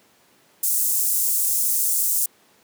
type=high-pass noise; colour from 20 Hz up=pink; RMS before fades=-21 dBFS; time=0.63-2.26 s; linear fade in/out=5 ms; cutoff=7900 Hz; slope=24 dB/octave; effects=pink hiss -57 dBFS RMS until 2.63 s + high-pass 200 Hz 12 dB/octave